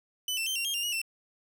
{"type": "tone with pitch steps", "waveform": "sawtooth", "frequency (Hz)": [3000, 2680, 3115, 2756, 3222, 2793, 2895, 2688], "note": ["F#7", "E7", "G7", "F7", "G7", "F7", "F#7", "E7"], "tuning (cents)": [23, 28, -12, -24, 47, -1, -38, 33], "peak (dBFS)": -26, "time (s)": [0.28, 1.016], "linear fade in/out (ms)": 2, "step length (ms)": 92, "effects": []}